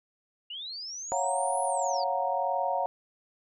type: linear two-way sweep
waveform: sine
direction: up then down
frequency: 2794 to 10220 to 4391 Hz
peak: -36 dBFS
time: 0.5-2.04 s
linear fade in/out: 5 ms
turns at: 1.61 s
type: chord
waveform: sine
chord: Gb major seventh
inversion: second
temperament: equal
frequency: 554.4 / 698.5 / 740 / 932.3 Hz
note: Db5 / F5 / Gb5 / Bb5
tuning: 0 / 0 / 0 / 0 cents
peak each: -32 / -32 / -31 / -31 dBFS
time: 1.12-2.86 s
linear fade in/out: 0 ms
effects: none